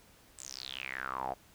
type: tone with band-pass filter sweep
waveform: sawtooth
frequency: 65.41 Hz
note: C2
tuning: in tune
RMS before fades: -40 dBFS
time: 0.38-1.34 s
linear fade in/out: 10 ms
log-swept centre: 8100 to 680 Hz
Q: 7.7
effects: pink hiss -61 dBFS RMS until 1.54 s